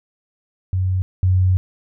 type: tone pair in turn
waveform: sine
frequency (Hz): 93 / 92.49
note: F#2 / F#2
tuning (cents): +9 / 0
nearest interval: unison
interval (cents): 9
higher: first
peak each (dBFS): -16 / -12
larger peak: second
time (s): 0.73-1.02 / 1.23-1.57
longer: second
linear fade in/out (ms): 0
effects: none